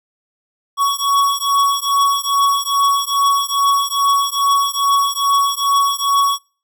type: beating tone pair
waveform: square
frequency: 1118 / 1120.4 Hz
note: C#6 / C#6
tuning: +14 / +18 cents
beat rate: 2.4 Hz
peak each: -17 dBFS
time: 0.77-6.39 s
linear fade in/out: 50 ms
effects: noise-tail reverb RT60 0.4 s tail -26 dB re dry